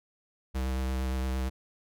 square tone with vibrato, 65 Hz, C2, 11 cents flat, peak -29 dBFS, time 0.54-1.5 s, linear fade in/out 20 ms, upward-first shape sine, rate 8.7 Hz, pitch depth 17 cents each way, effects none

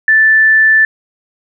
sine tone, 1760 Hz, A6, in tune, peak -5 dBFS, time 0.08-0.85 s, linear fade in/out 2 ms, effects none

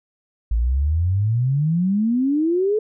sine exponential sweep, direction up, 53.4 to 440 Hz, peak -16 dBFS, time 0.51-2.79 s, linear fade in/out 5 ms, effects none

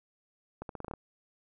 accelerating click train, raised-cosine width 1 ms, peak -25 dBFS, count 8, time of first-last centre 0.62-0.937 s, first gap 72 ms, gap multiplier 0.84, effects none

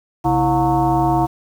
sine tone with frequency modulation, 523.3 Hz, C5, in tune, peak -13 dBFS, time 0.24-1.27 s, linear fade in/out 20 ms, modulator 194 Hz, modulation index 2.3, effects 7-bit

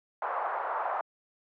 pink band-pass noise, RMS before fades -32 dBFS, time 0.22-1.01 s, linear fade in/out 2 ms, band 680 to 1200 Hz, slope 24 dB/octave, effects high-pass 400 Hz 12 dB/octave

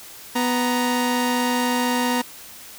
sawtooth tone pair together, 247.6 / 934.8 Hz, B3 / A#5, +5 / +5 cents, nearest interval octave + major seventh, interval 2300 cents, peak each -17 / -20 dBFS, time 0.35-2.22 s, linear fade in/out 10 ms, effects white hiss -41 dBFS RMS until 2.78 s

